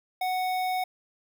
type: tone with notch filter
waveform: square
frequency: 740 Hz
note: F#5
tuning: in tune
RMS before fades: -28 dBFS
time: 0.21-0.84 s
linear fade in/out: 5 ms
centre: 7400 Hz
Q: 1
effects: none